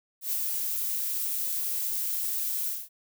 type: noise with ADSR envelope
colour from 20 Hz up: violet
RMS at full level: -28 dBFS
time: 0.21-2.89 s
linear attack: 110 ms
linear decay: 60 ms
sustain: -2 dB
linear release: 220 ms
effects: none